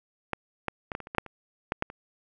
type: clicks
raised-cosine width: 0.5 ms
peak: -13 / -13 / -18 / -16 / -25 / -27 / -19 / -6 / -27 / -11 / -11 / -26 dBFS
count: 12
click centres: 0.333 / 0.683 / 0.918 / 0.951 / 1.003 / 1.071 / 1.149 / 1.183 / 1.263 / 1.721 / 1.824 / 1.901 s
effects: none